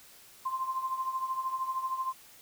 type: tone with tremolo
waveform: sine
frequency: 1046.5 Hz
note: C6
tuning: in tune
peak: -27 dBFS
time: 0.45-2.13 s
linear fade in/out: 10 ms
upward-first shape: triangle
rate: 13 Hz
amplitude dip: 75%
effects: white hiss -55 dBFS RMS until 2.41 s